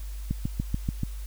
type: click train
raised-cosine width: 5 ms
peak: -14 dBFS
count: 6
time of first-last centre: 0.31-1.034 s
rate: 6.91 Hz
effects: added 50 Hz sine -33 dBFS peak until 1.26 s + white hiss -51 dBFS RMS until 1.26 s